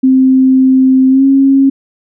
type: tone with pitch glide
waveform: sine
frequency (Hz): 261.6 to 271.8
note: C4 to C#4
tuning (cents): 0 to -34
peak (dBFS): -4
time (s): 0.03-1.7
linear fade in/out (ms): 10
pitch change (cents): +66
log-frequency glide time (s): 1.09-1.25
effects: none